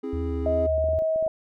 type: chord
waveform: triangle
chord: C augmented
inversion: none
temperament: equal with one note detuned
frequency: 265.4 / 329.6 / 415.3 Hz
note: C4 / E4 / G#4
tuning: +25 / 0 / 0 cents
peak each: -30 / -34 / -30 dBFS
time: 0.03-0.67 s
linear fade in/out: 10 ms
type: tone with vibrato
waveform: sine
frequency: 77.78 Hz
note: D#2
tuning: in tune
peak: -27 dBFS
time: 0.13-0.99 s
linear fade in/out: 0 ms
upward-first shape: sine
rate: 2.7 Hz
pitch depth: 49 cents each way
type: tone with pitch glide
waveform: sine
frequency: 634 to 638.8 Hz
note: D#5 to D#5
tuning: +32 to +45 cents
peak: -21 dBFS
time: 0.46-1.28 s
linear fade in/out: 2 ms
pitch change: +13 cents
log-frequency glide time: 0.58-1.09 s
type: clicks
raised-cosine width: 2 ms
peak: -28 dBFS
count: 9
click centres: 0.781 / 0.841 / 0.887 / 0.933 / 0.987 / 1.022 / 1.16 / 1.226 / 1.265 s
effects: none